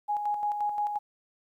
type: tone with tremolo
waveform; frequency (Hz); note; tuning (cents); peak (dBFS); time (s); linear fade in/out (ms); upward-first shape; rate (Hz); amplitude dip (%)
sine; 830.6; G#5; 0; -25; 0.08-0.99; 20; square; 5.7; 45
effects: 11-bit